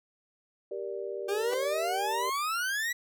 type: chord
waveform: sine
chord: G minor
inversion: none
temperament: just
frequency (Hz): 392 / 470.4 / 588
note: G4 / Bb4 / D5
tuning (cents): 0 / +16 / +2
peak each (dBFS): -36 / -38 / -39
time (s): 0.71-2.3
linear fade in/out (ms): 5
type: exponential sweep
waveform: 40% pulse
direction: up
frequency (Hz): 390 to 1975.5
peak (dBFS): -28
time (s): 1.28-2.93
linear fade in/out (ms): 10
type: tone with exponential growth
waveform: sawtooth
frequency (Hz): 385.3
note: G4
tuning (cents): -30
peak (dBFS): -27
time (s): 1.47-1.54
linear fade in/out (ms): 5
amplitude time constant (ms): 15
effects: none